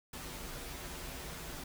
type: noise with comb filter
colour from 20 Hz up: pink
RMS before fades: -44 dBFS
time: 0.13-1.64 s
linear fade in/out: 5 ms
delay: 9.6 ms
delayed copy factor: -0.7
effects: none